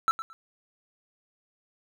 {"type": "tone with echo", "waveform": "triangle", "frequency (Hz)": 1328, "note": "E6", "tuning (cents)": 12, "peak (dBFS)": -17, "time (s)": [0.08, 0.11], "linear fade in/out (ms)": 0, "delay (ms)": 110, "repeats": 2, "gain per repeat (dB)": -13, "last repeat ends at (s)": 0.33, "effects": []}